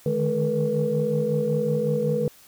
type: tone cluster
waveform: sine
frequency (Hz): 149 / 154.4 / 212.9 / 440.3 / 484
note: D3 / D#3 / G#3 / A4 / B4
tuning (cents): +25 / -13 / +43 / +1 / -35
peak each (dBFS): -30 / -27 / -28 / -30 / -23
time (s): 0.06-2.28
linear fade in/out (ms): 2
effects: tanh soft clip ceiling -11 dBFS + white hiss -52 dBFS RMS until 2.47 s